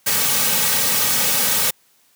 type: noise with comb filter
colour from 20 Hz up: white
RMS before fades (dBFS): -18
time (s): 0.06-1.71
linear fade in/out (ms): 10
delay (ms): 2.9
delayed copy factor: -0.9
effects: white hiss -58 dBFS RMS until 2.15 s + high-pass 100 Hz 12 dB/octave